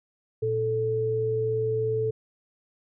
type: tone pair together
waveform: sine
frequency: 116.54 / 438.5 Hz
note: A#2 / A4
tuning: 0 / -6 cents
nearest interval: octave + major seventh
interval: 2294 cents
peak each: -30 / -24 dBFS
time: 0.42-2.11 s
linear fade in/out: 10 ms
effects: none